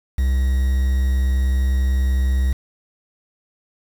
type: tone with quantisation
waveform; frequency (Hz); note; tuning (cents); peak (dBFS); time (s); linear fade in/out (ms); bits
triangle; 65.41; C2; 0; -13; 0.18-2.53; 5; 6
effects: none